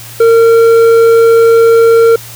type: tone with hard clipping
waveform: sine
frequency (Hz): 458.3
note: A#4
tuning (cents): -29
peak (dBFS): -4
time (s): 0.2-2.16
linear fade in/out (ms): 5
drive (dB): 6
effects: added 116 Hz sine -32 dBFS peak until 2.35 s + white hiss -30 dBFS RMS until 2.35 s